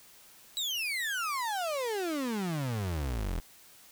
35% pulse exponential sweep, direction down, 3951 to 38.89 Hz, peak -29 dBFS, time 0.57-3.4 s, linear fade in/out 0 ms, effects white hiss -56 dBFS RMS until 3.91 s

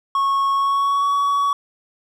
triangle tone with pitch glide, 1100 to 1128.3 Hz, C#6 to C#6, -14 to +30 cents, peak -14 dBFS, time 0.15-1.53 s, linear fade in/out 2 ms, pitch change +44 cents, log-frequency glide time 0.52-1.12 s, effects none

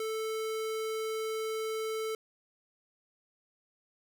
square tone, 440 Hz, A4, in tune, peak -33 dBFS, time 0-2.15 s, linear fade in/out 2 ms, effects none

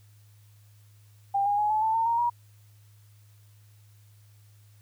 sine tone with pitch steps, 796 / 817 / 838.5 / 860.6 / 883.2 / 906.5 / 930.3 / 954.8 Hz, G5 / G#5 / G#5 / A5 / A5 / A#5 / A#5 / A#5, +26 / -29 / +16 / -39 / +6 / -49 / -4 / +41 cents, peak -22 dBFS, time 1.34-2.3 s, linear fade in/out 10 ms, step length 120 ms, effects added 104 Hz sine -53 dBFS peak until 4.81 s + white hiss -65 dBFS RMS until 4.81 s

